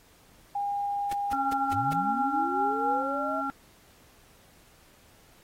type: tone with pitch glide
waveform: sine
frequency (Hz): 809 to 818.9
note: G#5 to G#5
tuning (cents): -46 to -25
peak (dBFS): -27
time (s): 0.55-3.03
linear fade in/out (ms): 5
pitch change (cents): +21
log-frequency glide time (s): 1.57-2.54
type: noise bursts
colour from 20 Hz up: pink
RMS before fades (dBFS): -38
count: 5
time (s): 1.11-1.935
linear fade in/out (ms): 5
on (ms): 21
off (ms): 180
type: harmonic tone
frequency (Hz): 274.2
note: C#4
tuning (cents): -19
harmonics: 1 / 3 / 5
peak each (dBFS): -34 / -34 / -31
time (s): 1.33-3.5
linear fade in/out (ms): 0
type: linear sweep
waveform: sine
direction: up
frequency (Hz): 87.31 to 659.3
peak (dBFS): -32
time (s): 1.72-3.42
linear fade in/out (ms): 20
effects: pink hiss -59 dBFS RMS until 5.43 s + AAC 48 kbps